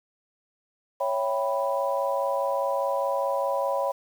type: chord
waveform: sine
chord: C# half-diminished seventh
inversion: none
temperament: equal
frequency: 554.4 / 659.3 / 784 / 987.8 Hz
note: C#5 / E5 / G5 / B5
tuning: 0 / 0 / 0 / 0 cents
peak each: -26 / -32 / -32 / -29 dBFS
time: 1-3.92 s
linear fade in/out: 10 ms
effects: 8-bit